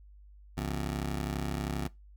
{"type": "ring-modulated tone", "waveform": "20% pulse", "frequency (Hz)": 102.9, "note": "G#2", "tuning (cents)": -16, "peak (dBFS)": -24, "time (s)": [0.57, 1.88], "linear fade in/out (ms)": 5, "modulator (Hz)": 35.3, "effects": ["noise-tail reverb RT60 0.2 s tail -20 dB re dry", "added 50 Hz sine -51 dBFS peak until 2.16 s"]}